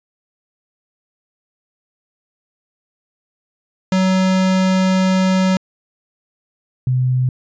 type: tone pair in turn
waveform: square / sine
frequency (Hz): 187.5 / 127.46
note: F#3 / C3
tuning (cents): +23 / -45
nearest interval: perfect fifth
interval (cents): 668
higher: first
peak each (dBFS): -13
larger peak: neither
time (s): 3.92-5.57 / 6.87-7.29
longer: first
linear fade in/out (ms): 2
effects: resampled to 16000 Hz